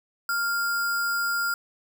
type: tone with sample-and-hold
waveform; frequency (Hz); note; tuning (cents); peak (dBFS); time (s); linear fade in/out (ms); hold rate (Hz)
sine; 1396.9; F6; 0; -23; 0.29-1.54; 2; 6300
effects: none